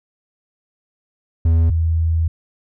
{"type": "tone pair in turn", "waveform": ["triangle", "sine"], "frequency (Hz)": [82.1, 81.77], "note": ["E2", "E2"], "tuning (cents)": [-6, -13], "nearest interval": "unison", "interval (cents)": 7, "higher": "first", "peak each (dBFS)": [-9, -14], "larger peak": "first", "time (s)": [[1.45, 1.7], [1.7, 2.28]], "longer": "second", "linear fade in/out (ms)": 5, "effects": []}